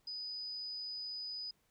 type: tone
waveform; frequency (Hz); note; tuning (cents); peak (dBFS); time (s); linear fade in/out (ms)
sine; 4978; D#8; 0; -40; 0.07-1.51; 5
effects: pink hiss -75 dBFS RMS until 1.7 s